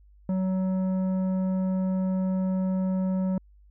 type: tone with tanh clipping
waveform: sine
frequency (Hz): 187.4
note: F#3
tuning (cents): +22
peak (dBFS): -25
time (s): 0.29-3.38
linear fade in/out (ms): 2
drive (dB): 10
effects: added 50 Hz sine -52 dBFS peak until 3.7 s